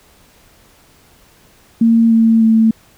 sine tone with pitch steps, 228.7 / 225.8 / 223 Hz, A#3 / A3 / A3, -33 / +45 / +23 cents, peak -7 dBFS, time 1.81-2.71 s, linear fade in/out 5 ms, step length 300 ms, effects pink hiss -49 dBFS RMS until 2.97 s

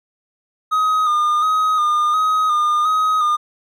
triangle tone with vibrato, 1237 Hz, D#6, 10 cents flat, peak -12 dBFS, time 0.71-3.37 s, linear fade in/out 20 ms, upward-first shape square, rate 1.4 Hz, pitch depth 34 cents each way, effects none

